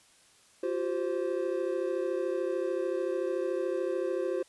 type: chord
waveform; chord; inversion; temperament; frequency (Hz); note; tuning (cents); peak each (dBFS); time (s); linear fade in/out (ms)
triangle; F suspended second; none; equal with one note detuned; 349.2 / 382.8 / 523.3; F4 / G4 / C5; 0 / -41 / 0; -31; 0.63-4.43; 5
effects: white hiss -61 dBFS RMS until 4.48 s + resampled to 24000 Hz